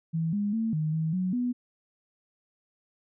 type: tone with pitch steps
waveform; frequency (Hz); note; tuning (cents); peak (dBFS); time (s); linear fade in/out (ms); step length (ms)
sine; 163 / 204.8 / 224.5 / 155.1 / 159.5 / 184.2 / 246; E3 / G#3 / A3 / D#3 / D#3 / F#3 / B3; -19 / -24 / +35 / -5 / +43 / -7 / -7; -25; 0.13-1.53; 20; 200
effects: none